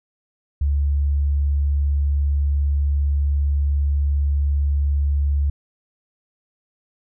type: tone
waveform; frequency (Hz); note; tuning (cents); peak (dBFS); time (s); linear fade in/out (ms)
sine; 71.3; C#2; +49; -16; 0.61-5.5; 5
effects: none